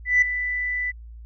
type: tone with ADSR envelope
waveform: sine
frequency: 1986 Hz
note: B6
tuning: 9 cents sharp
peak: -11 dBFS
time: 0.05-0.92 s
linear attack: 170 ms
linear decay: 5 ms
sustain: -12 dB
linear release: 23 ms
effects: tanh soft clip ceiling -9 dBFS + added 57 Hz sine -38 dBFS peak until 1.25 s